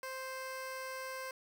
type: tone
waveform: 15% pulse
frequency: 523.3 Hz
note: C5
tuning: in tune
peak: -34 dBFS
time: 0.03-1.31 s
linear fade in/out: 2 ms
effects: 11-bit